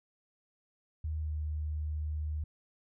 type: tone with pitch glide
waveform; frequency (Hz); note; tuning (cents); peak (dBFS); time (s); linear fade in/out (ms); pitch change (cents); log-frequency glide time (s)
sine; 77.78 to 76.31; D#2 to D#2; 0 to -33; -32; 1.04-2.44; 5; -33; 1.2-1.32
effects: none